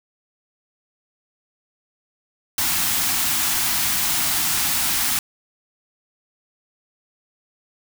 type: band-stop noise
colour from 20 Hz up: white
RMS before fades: -21 dBFS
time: 2.58-5.19 s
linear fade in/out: 2 ms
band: 340 to 680 Hz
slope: 48 dB/octave
effects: none